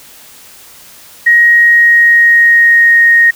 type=tone with pitch glide; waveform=sine; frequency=1886 to 1864.3 Hz; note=A#6 to A#6; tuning=+20 to 0 cents; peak=-3 dBFS; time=1.26-3.31 s; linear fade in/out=10 ms; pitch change=-20 cents; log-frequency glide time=1.43-2.98 s; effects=white hiss -37 dBFS RMS until 3.35 s